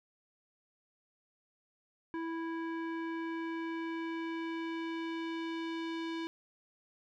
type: tone with low-pass filter sweep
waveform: square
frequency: 329.1 Hz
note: E4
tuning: 3 cents flat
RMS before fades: -38 dBFS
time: 2.14-6.27 s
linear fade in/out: 0 ms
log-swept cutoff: 1600 to 3600 Hz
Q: 1.5
effects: none